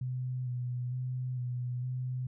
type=tone with vibrato; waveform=sine; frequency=125.4 Hz; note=B2; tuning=27 cents sharp; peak=-32 dBFS; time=0.01-2.27 s; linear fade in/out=5 ms; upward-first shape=square; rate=1.1 Hz; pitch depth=23 cents each way; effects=none